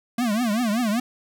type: tone with vibrato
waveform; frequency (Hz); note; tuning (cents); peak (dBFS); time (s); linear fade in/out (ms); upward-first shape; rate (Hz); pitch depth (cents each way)
square; 226.1; A3; +47; -21; 0.18-1; 5; triangle; 5.2; 220
effects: none